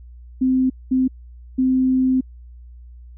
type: tone bursts at uneven times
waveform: sine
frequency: 259 Hz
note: C4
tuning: 17 cents flat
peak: -14 dBFS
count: 3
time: 0.41-0.7 / 0.91-1.08 / 1.58-2.21 s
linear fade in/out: 10 ms
effects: added 60 Hz sine -38 dBFS peak until 3.17 s